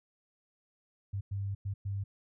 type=tone bursts at uneven times; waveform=sine; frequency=99.1 Hz; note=G2; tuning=19 cents sharp; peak=-32 dBFS; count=4; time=1.13-1.21 / 1.31-1.55 / 1.65-1.74 / 1.85-2.04 s; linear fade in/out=10 ms; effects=none